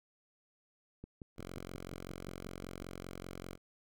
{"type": "click train", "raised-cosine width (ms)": 3, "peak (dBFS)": -33, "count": 11, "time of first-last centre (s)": [1.04, 2.819], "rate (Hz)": 5.62}
{"type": "tone", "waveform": "5% pulse", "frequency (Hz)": 45.14, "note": "F#1", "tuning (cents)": -42, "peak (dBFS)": -33, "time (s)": [1.36, 3.58], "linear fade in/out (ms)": 50}
{"effects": []}